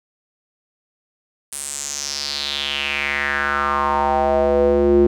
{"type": "tone with band-pass filter sweep", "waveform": "square", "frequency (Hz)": 71, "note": "C#2", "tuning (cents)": 42, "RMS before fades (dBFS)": -19, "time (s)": [1.52, 5.07], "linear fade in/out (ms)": 5, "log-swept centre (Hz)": [9600, 330], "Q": 4.5, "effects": []}